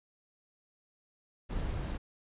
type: noise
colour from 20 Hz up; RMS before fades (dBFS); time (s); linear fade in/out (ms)
brown; -35; 1.49-1.98; 20
effects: resampled to 8000 Hz